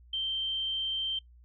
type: tone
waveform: sine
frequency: 3132 Hz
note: G7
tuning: 2 cents flat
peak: -29 dBFS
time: 0.13-1.19 s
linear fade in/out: 5 ms
effects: noise-tail reverb RT60 0.1 s tail -21 dB re dry + added 60 Hz sine -53 dBFS peak until 1.44 s